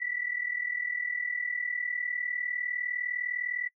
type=tone pair together; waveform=sine; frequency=1950 / 1989.8 Hz; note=B6 / B6; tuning=-23 / +12 cents; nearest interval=unison; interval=35 cents; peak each=-32 / -34 dBFS; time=0-3.69 s; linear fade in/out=20 ms; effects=noise-tail reverb RT60 0.1 s tail -25 dB re dry